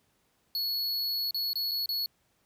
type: tone with dropouts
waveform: square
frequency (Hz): 4376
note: C#8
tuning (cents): -23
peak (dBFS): -29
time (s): 0.55-2.06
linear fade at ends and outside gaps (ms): 1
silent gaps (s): 1.309-1.345 / 1.532-1.556 / 1.712-1.716 / 1.859-1.89
effects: pink hiss -71 dBFS RMS until 2.45 s + high-pass 60 Hz 12 dB/octave